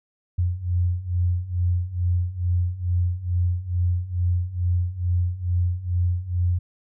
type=beating tone pair; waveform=sine; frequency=87.31 / 89.61 Hz; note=F2 / F2; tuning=0 / +45 cents; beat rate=2.3 Hz; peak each=-25 / -22 dBFS; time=0.38-6.59 s; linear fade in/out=10 ms; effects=none